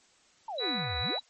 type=exponential two-way sweep; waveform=sine; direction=down then up; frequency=932.3 to 67.4 to 932.3 Hz; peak=-34 dBFS; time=0.48-1.19 s; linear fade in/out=5 ms; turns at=0.99 s
type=tone with tremolo; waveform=sine; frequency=3923 Hz; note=B7; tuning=12 cents flat; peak=-30 dBFS; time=0.58-1.2 s; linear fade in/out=5 ms; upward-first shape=sine; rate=2.5 Hz; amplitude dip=50%
type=harmonic tone; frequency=246.9 Hz; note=B3; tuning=in tune; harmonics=2 / 3 / 4 / 5 / 6 / 7 / 8 / 9 / 10; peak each=-42 / -39 / -45 / -44 / -43 / -47 / -43 / -48 / -46 dBFS; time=0.59-1.19 s; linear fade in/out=50 ms
effects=white hiss -63 dBFS RMS until 1.29 s + MP3 32 kbps